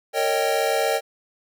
square chord, Eb dominant seventh, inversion second, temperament equal with one note detuned, 458.2 / 554.4 / 622.3 / 784 Hz, Bb4 / Db5 / Eb5 / G5, -30 / 0 / 0 / 0 cents, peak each -26 dBFS, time 0.13-1.01 s, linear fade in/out 50 ms, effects none

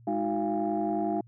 sine tone cluster, 209.8 / 314.6 / 365.7 / 692 / 814 Hz, G#3 / D#4 / F#4 / F5 / G#5, +18 / +19 / -20 / -16 / -35 cents, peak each -33 / -30 / -33 / -30 / -36 dBFS, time 0.07-1.21 s, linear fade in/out 5 ms, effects tanh soft clip ceiling -17 dBFS + added 117 Hz sine -51 dBFS peak until 1.27 s

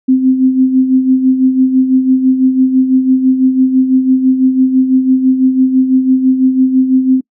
sine tone with tremolo, 260 Hz, C4, 11 cents flat, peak -4 dBFS, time 0.08-7.21 s, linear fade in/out 10 ms, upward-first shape sine, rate 6 Hz, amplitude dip 60%, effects noise-tail reverb RT60 0.1 s tail -26 dB re dry

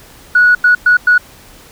sine tone bursts at uneven times, 1464 Hz, F#6, 19 cents flat, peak -4 dBFS, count 4, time 0.35-0.55 / 0.64-0.75 / 0.86-0.97 / 1.07-1.18 s, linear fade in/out 5 ms, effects tanh soft clip ceiling 0 dBFS + pink hiss -40 dBFS RMS until 1.71 s

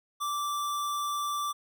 square tone, 1169 Hz, D6, 8 cents flat, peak -30 dBFS, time 0.2-1.53 s, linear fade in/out 20 ms, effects none

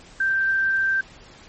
sine tone, 1568 Hz, G6, in tune, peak -18 dBFS, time 0.2-1.01 s, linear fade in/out 5 ms, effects pink hiss -47 dBFS RMS until 1.48 s + MP3 32 kbps

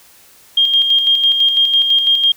sine tone with tremolo, 3220 Hz, G7, 46 cents sharp, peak -8 dBFS, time 0.57-2.32 s, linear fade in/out 5 ms, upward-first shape square, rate 6 Hz, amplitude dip 45%, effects white hiss -46 dBFS RMS until 2.36 s

